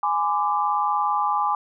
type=chord; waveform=sine; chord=G# diminished; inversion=none; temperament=equal with one note detuned; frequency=830.6 / 1013.8 / 1174.7 Hz; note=G#5 / B5 / D6; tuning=0 / +45 / 0 cents; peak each=-23 / -25 / -24 dBFS; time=0.03-1.55 s; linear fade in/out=2 ms; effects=none